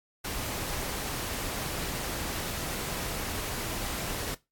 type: noise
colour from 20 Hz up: pink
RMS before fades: -34 dBFS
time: 0.24-4.35 s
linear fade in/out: 10 ms
effects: noise-tail reverb RT60 0.2 s tail -18 dB re dry + AAC 64 kbps